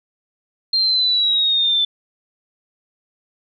sine linear sweep, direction down, 4199 to 3512 Hz, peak -14 dBFS, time 0.73-1.85 s, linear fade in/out 5 ms, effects none

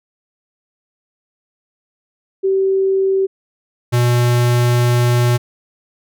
sine / square tone pair in turn, 385.3 / 121.36 Hz, G4 / B2, -30 / -30 cents, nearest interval octave + minor sixth, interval 2000 cents, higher first, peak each -12 dBFS, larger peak neither, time 2.43-3.27 / 3.92-5.38 s, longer second, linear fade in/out 20 ms, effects none

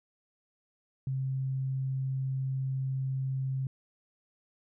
sine tone, 132.9 Hz, C3, 27 cents sharp, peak -29 dBFS, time 1.07-3.67 s, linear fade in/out 2 ms, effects none

